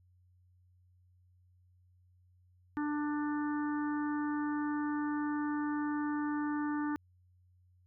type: harmonic tone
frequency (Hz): 296.4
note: D4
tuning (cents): +16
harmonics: 1 / 3 / 4 / 5 / 6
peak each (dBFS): -32 / -42 / -44 / -46 / -48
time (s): 2.77-6.96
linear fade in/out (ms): 0
effects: added 90 Hz sine -63 dBFS peak until 7.86 s